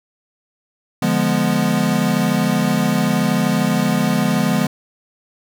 square chord, D diminished seventh, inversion none, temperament equal, 146.83 / 174.61 / 207.7 / 246.9 Hz, D3 / F3 / Ab3 / Cb4, 0 / 0 / 0 / 0 cents, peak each -24 / -21 / -20 / -21 dBFS, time 1.02-4.67 s, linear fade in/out 5 ms, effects none

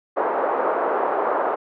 pink band-pass noise, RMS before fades -22 dBFS, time 0.16-1.56 s, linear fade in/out 20 ms, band 420 to 1200 Hz, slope 24 dB/octave, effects none

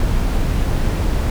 brown noise, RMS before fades -17 dBFS, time 0-1.3 s, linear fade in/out 2 ms, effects none

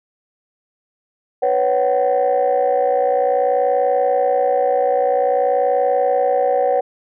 sine chord, B suspended second, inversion none, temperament equal with one note detuned, 493.9 / 554.4 / 753.8 Hz, B4 / C#5 / F#5, 0 / 0 / +32 cents, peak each -17 dBFS, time 1.42-6.81 s, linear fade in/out 10 ms, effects tanh soft clip ceiling -8 dBFS

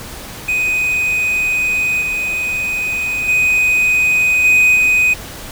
triangle tone with level steps, 2500 Hz, D#7, 8 cents sharp, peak -12 / -15 / -9 / -6 / -8 dBFS, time 0.48-5.14 s, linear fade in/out 10 ms, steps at 2.01 / 3.28 / 4.44 / 4.75 s, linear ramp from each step 10 ms, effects pink hiss -31 dBFS RMS until 5.51 s

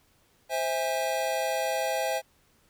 square chord, C augmented, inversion none, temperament just, 523.3 / 654.1 / 817.6 Hz, C5 / E5 / G#5, 0 / -14 / -27 cents, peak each -32 / -31 / -32 dBFS, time 0.49-2.22 s, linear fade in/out 50 ms, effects pink hiss -65 dBFS RMS until 2.69 s

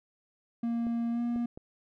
triangle tone with pitch glide, 233.4 to 237.8 Hz, A#3 to A#3, +2 to +35 cents, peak -26 dBFS, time 0.63-1.46 s, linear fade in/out 5 ms, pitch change +33 cents, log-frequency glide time 1.11-1.21 s
clicks, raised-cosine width 2 ms, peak -30 dBFS, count 3, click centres 0.868 / 1.361 / 1.575 s
effects none

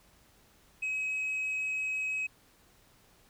sine tone, 2549 Hz, D#7, 41 cents sharp, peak -28 dBFS, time 0.82-2.27 s, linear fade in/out 10 ms, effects tanh soft clip ceiling -29 dBFS + pink hiss -63 dBFS RMS until 3.29 s

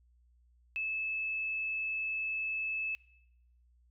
sine tone, 2610 Hz, E7, 18 cents flat, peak -32 dBFS, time 0.76-2.95 s, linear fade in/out 0 ms, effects noise-tail reverb RT60 0.8 s tail -21 dB re dry + added 60 Hz sine -63 dBFS peak until 3.9 s

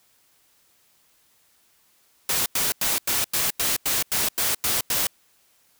white noise bursts, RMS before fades -23 dBFS, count 11, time 2.29-5.07 s, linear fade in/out 2 ms, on 170 ms, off 91 ms, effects white hiss -62 dBFS RMS until 5.79 s

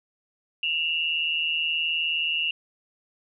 sine tone pair together, 2713 / 2872 Hz, E7 / F7, +49 / +48 cents, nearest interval minor second, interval 99 cents, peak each -26 dBFS, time 0.63-2.51 s, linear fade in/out 2 ms, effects none

